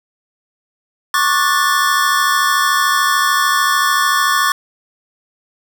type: chord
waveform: square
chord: D major seventh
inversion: third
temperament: just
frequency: 1101.2 / 1174.7 / 1468.3 / 1762 Hz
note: C#6 / D6 / F#6 / A6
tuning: -12 / 0 / -14 / +2 cents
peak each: -17 / -19 / -22 / -18 dBFS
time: 1.14-4.52 s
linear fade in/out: 2 ms
effects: none